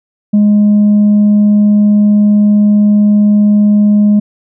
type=tone with tanh clipping; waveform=sine; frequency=207.7 Hz; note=G#3; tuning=in tune; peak=-5 dBFS; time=0.33-4.2 s; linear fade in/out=10 ms; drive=1 dB; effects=none